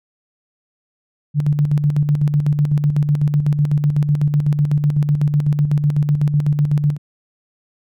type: tone with tremolo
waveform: sine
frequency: 146.9 Hz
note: D3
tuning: 1 cent sharp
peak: -11 dBFS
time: 1.34-6.98 s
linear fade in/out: 50 ms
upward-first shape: square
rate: 8 Hz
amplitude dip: 55%
effects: none